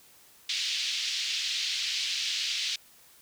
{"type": "band-pass noise", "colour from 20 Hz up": "pink", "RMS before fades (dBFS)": -31, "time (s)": [0.49, 2.76], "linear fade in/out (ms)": 5, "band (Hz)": [2800, 5300], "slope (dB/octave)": 24, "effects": ["white hiss -57 dBFS RMS until 3.21 s"]}